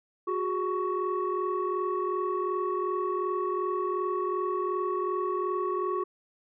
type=tone cluster; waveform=sine; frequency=364 / 406.7 / 1116 Hz; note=F#4 / G#4 / C#6; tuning=-28 / -36 / +11 cents; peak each=-29 / -32 / -30 dBFS; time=0.27-6.04 s; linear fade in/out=10 ms; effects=tanh soft clip ceiling -20 dBFS

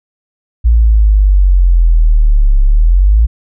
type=exponential two-way sweep; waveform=sine; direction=down then up; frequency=58.27 to 33.89 to 58.27 Hz; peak=-4 dBFS; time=0.64-3.27 s; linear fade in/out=20 ms; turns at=2.63 s; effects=none

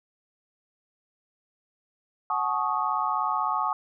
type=chord; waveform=sine; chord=D# half-diminished seventh; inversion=first; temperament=equal with one note detuned; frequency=740 / 862.9 / 1108.7 / 1244.5 Hz; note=F#5 / A5 / C#6 / D#6; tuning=0 / -34 / 0 / 0 cents; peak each=-32 / -29 / -28 / -29 dBFS; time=2.3-3.73 s; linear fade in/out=2 ms; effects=none

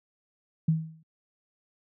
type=tone with exponential decay; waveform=sine; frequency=160 Hz; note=D#3; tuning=49 cents sharp; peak=-17 dBFS; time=0.68-1.03 s; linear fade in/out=5 ms; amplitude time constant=74 ms; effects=high-pass 100 Hz 12 dB/octave

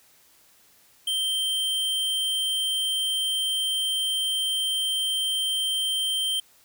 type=tone; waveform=square; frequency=3136 Hz; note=G7; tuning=in tune; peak=-24 dBFS; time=1.07-6.4 s; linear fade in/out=5 ms; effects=white hiss -58 dBFS RMS until 6.64 s

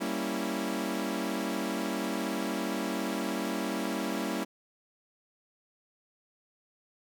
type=chord; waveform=sawtooth; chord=G diminished seventh; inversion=none; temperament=equal; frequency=196 / 233.1 / 277.2 / 329.6 Hz; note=G3 / Bb3 / Db4 / Fb4; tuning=0 / 0 / 0 / 0 cents; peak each=-32 dBFS; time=0-4.45 s; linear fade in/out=20 ms; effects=none

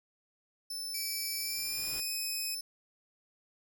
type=tone; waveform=sawtooth; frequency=5280 Hz; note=E8; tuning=2 cents sharp; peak=-34 dBFS; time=0.7-2.61 s; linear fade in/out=5 ms
type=noise with exponential growth; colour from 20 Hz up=pink; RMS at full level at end=-46 dBFS; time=0.71-2 s; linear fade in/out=0 ms; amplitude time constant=280 ms
type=tone with pitch glide; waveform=5% pulse; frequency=2313 to 2522 Hz; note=D7 to D#7; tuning=-27 to +23 cents; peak=-27 dBFS; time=0.94-2.55 s; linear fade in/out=5 ms; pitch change=+150 cents; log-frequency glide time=1.39-2.13 s
effects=none

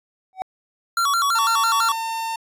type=tone with exponential growth; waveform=triangle; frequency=755 Hz; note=F#5; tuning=35 cents sharp; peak=-17 dBFS; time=0.33-0.42 s; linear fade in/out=0 ms; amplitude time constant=18 ms
type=tone with vibrato; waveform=square; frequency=1244.5 Hz; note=D#6; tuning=in tune; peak=-18 dBFS; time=0.97-1.92 s; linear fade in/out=2 ms; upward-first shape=square; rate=6 Hz; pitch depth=170 cents each way
type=tone; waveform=45% pulse; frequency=904 Hz; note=A5; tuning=47 cents sharp; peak=-24 dBFS; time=1.35-2.36 s; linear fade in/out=5 ms
effects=resampled to 32000 Hz

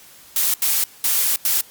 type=noise bursts at uneven times; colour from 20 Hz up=blue; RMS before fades=-18 dBFS; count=4; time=0.36-0.54 / 0.62-0.84 / 1.04-1.36 / 1.45-1.61 s; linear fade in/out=2 ms; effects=white hiss -46 dBFS RMS until 1.7 s + Opus 48 kbps

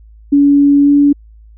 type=tone with pitch glide; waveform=sine; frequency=284.2 to 286.5 Hz; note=C#4 to D4; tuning=+43 to -43 cents; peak=-5 dBFS; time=0.32-1.13 s; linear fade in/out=10 ms; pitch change=+14 cents; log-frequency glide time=0.84-0.89 s; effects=added 54 Hz sine -37 dBFS peak until 1.57 s

